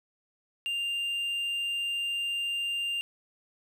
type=tone; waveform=triangle; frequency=2794 Hz; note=F7; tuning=in tune; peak=-27 dBFS; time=0.66-3.01 s; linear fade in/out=0 ms; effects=none

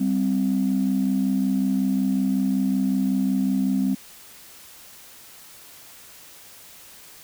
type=tone pair together; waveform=sine; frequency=196 / 261.4 Hz; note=G3 / C4; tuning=0 / -1 cents; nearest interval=perfect fourth; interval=499 cents; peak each=-21 dBFS; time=0-3.95 s; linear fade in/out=10 ms; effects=tanh soft clip ceiling -13 dBFS + white hiss -46 dBFS RMS until 7.23 s

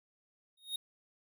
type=tone with exponential growth; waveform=square; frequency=3729 Hz; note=A#7; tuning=in tune; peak=-32 dBFS; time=0.57-0.76 s; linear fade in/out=5 ms; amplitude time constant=40 ms; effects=none

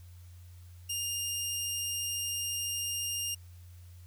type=tone; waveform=15% pulse; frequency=2814 Hz; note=F7; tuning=12 cents sharp; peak=-25 dBFS; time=0.89-3.35 s; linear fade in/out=10 ms; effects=added 88 Hz sine -48 dBFS peak until 4.06 s + white hiss -64 dBFS RMS until 4.06 s

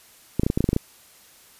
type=clicks; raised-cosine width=3 ms; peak=-7 dBFS; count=10; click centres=0.396 / 0.434 / 0.465 / 0.501 / 0.575 / 0.606 / 0.642 / 0.69 / 0.731 / 0.764 s; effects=white hiss -52 dBFS RMS until 1.59 s + resampled to 32000 Hz

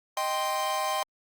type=chord; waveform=45% pulse; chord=C minor; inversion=first; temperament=equal; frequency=622.3 / 784 / 1046.5 Hz; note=Eb5 / G5 / C6; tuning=0 / 0 / 0 cents; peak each=-33 / -31 / -30 dBFS; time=0.17-1.03 s; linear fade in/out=2 ms; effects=Opus 48 kbps

